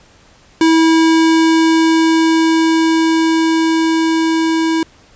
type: tone with level ramp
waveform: square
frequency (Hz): 324.4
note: E4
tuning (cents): -28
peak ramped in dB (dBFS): -8 to -13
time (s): 0.61-4.83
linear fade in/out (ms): 2
effects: pink hiss -47 dBFS RMS until 5.15 s + resampled to 16000 Hz